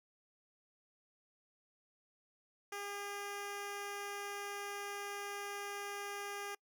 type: tone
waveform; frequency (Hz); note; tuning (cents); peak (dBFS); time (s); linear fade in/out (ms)
10% pulse; 404.6; G#4; -45; -33; 2.72-6.55; 5
effects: noise-tail reverb RT60 0.1 s tail -26 dB re dry